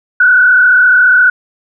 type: tone with frequency modulation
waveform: sine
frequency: 1480 Hz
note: F#6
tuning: in tune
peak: -4 dBFS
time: 0.2-1.3 s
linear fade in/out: 5 ms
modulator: 34.5 Hz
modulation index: 1.2
effects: none